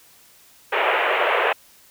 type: band-pass noise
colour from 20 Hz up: pink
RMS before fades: -20 dBFS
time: 0.72-1.53 s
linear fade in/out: 10 ms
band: 420 to 2900 Hz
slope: 48 dB/octave
effects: white hiss -52 dBFS RMS until 1.9 s